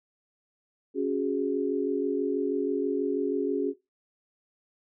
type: chord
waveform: sine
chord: C# suspended fourth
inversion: none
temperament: just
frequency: 277.2 / 369.6 / 415.8 Hz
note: C#4 / F#4 / G#4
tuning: 0 / -2 / +2 cents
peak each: -29 dBFS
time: 0.94-3.74 s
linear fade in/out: 50 ms
effects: noise-tail reverb RT60 0.2 s tail -18 dB re dry